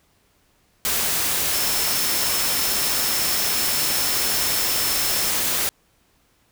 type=tone in noise; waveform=sine; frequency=5310 Hz; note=E8; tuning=12 cents sharp; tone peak=-28 dBFS; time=1.53-5.3 s; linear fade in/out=0 ms; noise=white; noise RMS=-22 dBFS; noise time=0.85-5.69 s; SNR=-9 dB; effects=pink hiss -62 dBFS RMS until 6.51 s